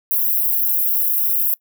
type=high-pass noise; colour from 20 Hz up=white; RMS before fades=-18 dBFS; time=0.11-1.54 s; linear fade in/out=0 ms; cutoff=12000 Hz; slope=48 dB/octave; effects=noise-tail reverb RT60 0.1 s tail -23 dB re dry